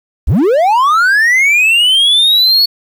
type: linear sweep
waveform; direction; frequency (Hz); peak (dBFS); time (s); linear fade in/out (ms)
triangle; up; 35.63 to 4435; -5; 0.27-2.66; 10
effects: 7-bit